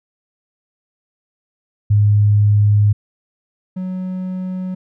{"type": "tone pair in turn", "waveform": ["sine", "triangle"], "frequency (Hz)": [103.83, 185], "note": ["G#2", "F#3"], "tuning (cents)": [0, 0], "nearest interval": "minor seventh", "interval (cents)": 1000, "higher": "second", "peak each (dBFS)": [-9, -19], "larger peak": "first", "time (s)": [[1.9, 2.93], [3.76, 4.75]], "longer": "first", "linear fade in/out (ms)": 10, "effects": []}